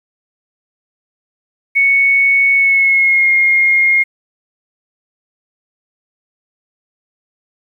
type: tone with pitch glide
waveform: sine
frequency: 2217 to 2137 Hz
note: C#7 to C7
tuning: 0 to +36 cents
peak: -8 dBFS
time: 1.75-4.04 s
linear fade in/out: 20 ms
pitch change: -64 cents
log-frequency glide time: 2.54-3.3 s
effects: 8-bit